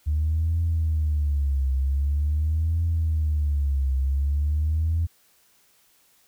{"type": "tone with vibrato", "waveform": "sine", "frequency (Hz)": 74.4, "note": "D2", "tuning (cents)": 23, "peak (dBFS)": -19, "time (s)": [0.06, 5.07], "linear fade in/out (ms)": 20, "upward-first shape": "triangle", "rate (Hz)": 0.45, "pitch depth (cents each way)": 210, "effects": ["tanh soft clip ceiling -16 dBFS", "white hiss -61 dBFS RMS until 6.27 s"]}